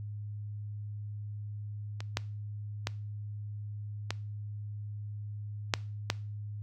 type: clicks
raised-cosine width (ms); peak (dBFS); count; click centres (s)
0.2; -22 / -11 / -13 / -14 / -7 / -9; 6; 2.005 / 2.171 / 2.871 / 4.106 / 5.738 / 6.101
effects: noise-tail reverb RT60 0.4 s tail -22 dB re dry + added 104 Hz sine -37 dBFS peak until 6.62 s